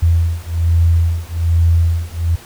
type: beating tone pair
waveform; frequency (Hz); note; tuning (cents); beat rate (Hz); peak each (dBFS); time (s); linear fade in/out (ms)
sine; 83.2 / 84.4; E2 / E2; +17 / +41; 1.2; -14; 0.02-2.36; 10
effects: pink hiss -39 dBFS RMS until 2.45 s